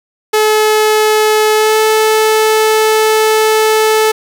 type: tone with pitch glide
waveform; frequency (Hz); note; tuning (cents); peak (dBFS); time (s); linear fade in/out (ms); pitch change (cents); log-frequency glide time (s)
sawtooth; 430 to 435.8; A4 to A4; -40 to -17; -4; 0.33-4.12; 10; +23; 1.54-1.78
effects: 7-bit